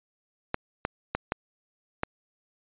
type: clicks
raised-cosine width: 0.5 ms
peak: -11 dBFS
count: 5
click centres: 0.544 / 0.851 / 1.15 / 1.321 / 2.034 s
effects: resampled to 8000 Hz